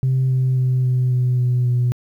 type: tone with pitch steps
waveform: sine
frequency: 130.81 / 129.46 / 128.12 / 126.79 / 125.48 / 124.18 / 122.9 Hz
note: C3 / C3 / C3 / B2 / B2 / B2 / B2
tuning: 0 / -18 / -36 / +46 / +28 / +10 / -8 cents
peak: -13 dBFS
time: 0.03-1.92 s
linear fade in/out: 0 ms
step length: 270 ms
effects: tanh soft clip ceiling -12 dBFS + 9-bit